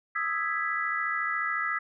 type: chord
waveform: sine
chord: E major seventh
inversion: third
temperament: equal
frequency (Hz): 1244.5 / 1318.5 / 1661.2 / 1975.5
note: D#6 / E6 / G#6 / B6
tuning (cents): 0 / 0 / 0 / 0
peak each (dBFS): -34 / -32 / -33 / -31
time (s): 0.15-1.79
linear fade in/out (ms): 10
effects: none